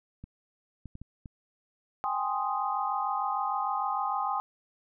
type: clicks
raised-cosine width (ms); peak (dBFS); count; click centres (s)
5; -30; 5; 0.24 / 0.857 / 0.954 / 1.016 / 1.258
type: chord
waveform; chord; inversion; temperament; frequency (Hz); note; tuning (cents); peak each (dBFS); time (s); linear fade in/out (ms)
sine; Ab major seventh; third; equal; 784 / 830.6 / 1046.5 / 1244.5; G5 / Ab5 / C6 / Eb6; 0 / 0 / 0 / 0; -33; 2.04-4.4; 0
effects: none